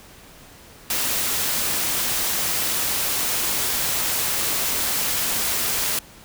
white noise, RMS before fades -23 dBFS, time 0.9-5.99 s, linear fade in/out 2 ms, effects pink hiss -46 dBFS RMS until 6.24 s

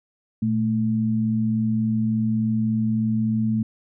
sine tone pair together, 116.24 / 219.7 Hz, A#2 / A3, -4 / -2 cents, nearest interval major seventh, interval 1102 cents, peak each -25 / -20 dBFS, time 0.42-3.63 s, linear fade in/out 5 ms, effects none

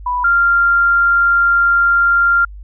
sine tone pair in turn, 987.8 / 1390.5 Hz, B5 / F6, 0 / -8 cents, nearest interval tritone, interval 592 cents, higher second, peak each -15 / -9 dBFS, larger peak second, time 0.06-0.24 / 0.24-2.45 s, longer second, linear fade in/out 5 ms, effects added 50 Hz sine -30 dBFS peak until 2.63 s

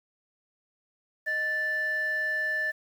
sine tone pair together, 622.3 / 1760.1 Hz, D#5 / A6, 0 / 0 cents, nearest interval octave + tritone, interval 1800 cents, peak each -36 / -25 dBFS, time 1.26-2.72 s, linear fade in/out 20 ms, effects tanh soft clip ceiling -22 dBFS + 9-bit

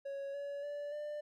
triangle tone with pitch steps, 554.4 / 567.4 / 580.6 / 594.2 Hz, C#5 / C#5 / D5 / D5, 0 / +40 / -20 / +20 cents, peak -37 dBFS, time 0.05-1.21 s, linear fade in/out 10 ms, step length 290 ms, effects none

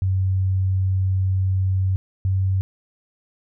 sine tone pair in turn, 94.6 / 95.2 Hz, F#2 / F#2, +39 / +50 cents, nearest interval unison, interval 11 cents, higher second, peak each -17 dBFS, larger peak neither, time 0.02-1.96 / 2.25-2.61 s, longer first, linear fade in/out 0 ms, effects none

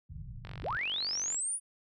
white low-pass noise, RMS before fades -44 dBFS, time 0.09-0.77 s, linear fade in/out 10 ms, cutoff 160 Hz, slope 48 dB/octave
click train, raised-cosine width 0.3 ms, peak -29 dBFS, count 43, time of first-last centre 0.45-1.346 s, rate 46.9 Hz
sine linear sweep, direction up, 155.56 to 9956 Hz, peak -31 dBFS, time 0.62-1.6 s, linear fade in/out 50 ms
effects none

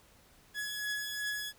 sawtooth beating tone pair, 1685 / 1687.7 Hz, G#6 / G#6, +25 / +27 cents, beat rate 2.7 Hz, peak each -38 / -32 dBFS, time 0.54-1.53 s, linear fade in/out 50 ms, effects pink hiss -62 dBFS RMS until 1.58 s

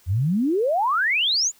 sine exponential sweep, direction up, 82.41 to 7320 Hz, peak -18 dBFS, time 0.06-1.52 s, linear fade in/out 50 ms, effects white hiss -56 dBFS RMS until 1.59 s

